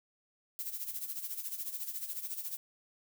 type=noise with tremolo; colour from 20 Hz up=violet; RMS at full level=-37 dBFS; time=0.59-2.57 s; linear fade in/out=0 ms; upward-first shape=sine; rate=14 Hz; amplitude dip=70%; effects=none